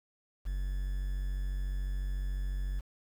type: tone with quantisation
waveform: triangle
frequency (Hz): 47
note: F#1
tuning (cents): +28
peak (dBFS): -29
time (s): 0.45-2.81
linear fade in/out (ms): 20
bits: 9
effects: none